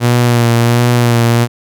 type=tone with vibrato; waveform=sawtooth; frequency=119.2 Hz; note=A#2; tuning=39 cents sharp; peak=-4 dBFS; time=0-1.48 s; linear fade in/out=50 ms; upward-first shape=sine; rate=1.4 Hz; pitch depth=30 cents each way; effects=none